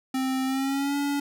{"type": "tone with pitch glide", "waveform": "square", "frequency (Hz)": [262.3, 284.4], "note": ["C4", "C#4"], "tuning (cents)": [4, 45], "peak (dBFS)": -25, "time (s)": [0.14, 1.2], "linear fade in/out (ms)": 5, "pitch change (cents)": 141, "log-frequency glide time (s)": [0.45, 0.96], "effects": []}